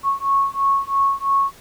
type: beating tone pair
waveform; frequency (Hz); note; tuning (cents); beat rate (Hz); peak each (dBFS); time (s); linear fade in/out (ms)
sine; 1100 / 1103; C#6 / C#6; -14 / -9; 3; -19; 0.03-1.52; 50
effects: pink hiss -46 dBFS RMS until 1.6 s